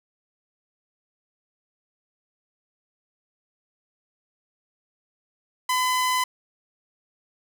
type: tone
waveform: sawtooth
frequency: 1011 Hz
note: B5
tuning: 40 cents sharp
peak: -17 dBFS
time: 5.69-6.24 s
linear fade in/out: 5 ms
effects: none